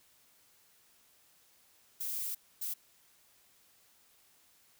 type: noise bursts at uneven times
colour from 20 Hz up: violet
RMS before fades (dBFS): -37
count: 2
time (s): 2-2.35 / 2.61-2.74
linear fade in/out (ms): 10
effects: white hiss -66 dBFS RMS until 4.79 s